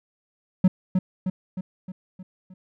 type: tone with echo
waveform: triangle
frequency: 185 Hz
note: F#3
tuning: in tune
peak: -10 dBFS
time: 0.64-0.68 s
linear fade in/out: 5 ms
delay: 310 ms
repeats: 6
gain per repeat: -5 dB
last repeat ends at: 2.54 s
effects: none